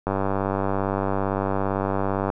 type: click train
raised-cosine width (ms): 1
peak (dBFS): -10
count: 219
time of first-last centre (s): 0.07-2.301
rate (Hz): 97.7
effects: none